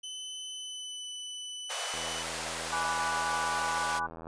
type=tone with pitch glide; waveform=sawtooth; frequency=3027 to 2991 Hz; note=F#7 to F#7; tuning=+39 to +18 cents; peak=-35 dBFS; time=0.03-2.23 s; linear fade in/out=10 ms; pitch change=-21 cents; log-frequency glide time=0.52-1.08 s
type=high-pass noise; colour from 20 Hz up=pink; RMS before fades=-36 dBFS; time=1.69-4 s; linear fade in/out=20 ms; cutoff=510 Hz; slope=48 dB/octave
type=click train; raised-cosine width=1 ms; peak=-30 dBFS; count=192; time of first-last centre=1.94-4.269 s; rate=82 Hz
type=chord; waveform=sine; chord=G# half-diminished seventh; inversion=none; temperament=equal with one note detuned; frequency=830.6 / 987.8 / 1163.9 / 1480 Hz; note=G#5 / B5 / D6 / F#6; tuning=0 / 0 / -16 / 0 cents; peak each=-35 dBFS; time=2.72-4.07 s; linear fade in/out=10 ms
effects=resampled to 22050 Hz